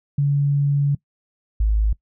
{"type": "tone pair in turn", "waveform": "sine", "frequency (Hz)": [142.3, 53.3], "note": ["C#3", "G#1"], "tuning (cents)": [46, 46], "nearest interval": "octave + perfect fourth", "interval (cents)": 1700, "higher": "first", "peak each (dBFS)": -15, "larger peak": "neither", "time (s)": [[0.18, 0.95], [1.6, 1.93]], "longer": "first", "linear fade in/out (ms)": 5, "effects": ["noise-tail reverb RT60 0.1 s tail -21 dB re dry"]}